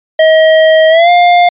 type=tone with pitch glide; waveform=square; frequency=635 to 704.6 Hz; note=D#5 to F5; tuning=+35 to +15 cents; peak=-4 dBFS; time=0.19-1.49 s; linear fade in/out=5 ms; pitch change=+180 cents; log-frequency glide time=0.89-1.1 s; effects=resampled to 8000 Hz